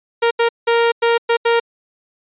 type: tone bursts at uneven times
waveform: sawtooth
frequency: 466.2 Hz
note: A#4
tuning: in tune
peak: -8 dBFS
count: 6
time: 0.22-0.31 / 0.39-0.49 / 0.67-0.92 / 1.02-1.18 / 1.29-1.37 / 1.45-1.6 s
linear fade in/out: 10 ms
effects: resampled to 8000 Hz